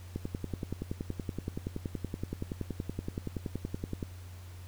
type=click train; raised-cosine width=3 ms; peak=-21 dBFS; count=42; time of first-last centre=0.16-4.028 s; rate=10.6 Hz; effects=added 90 Hz sine -44 dBFS peak until 4.67 s + pink hiss -56 dBFS RMS until 4.67 s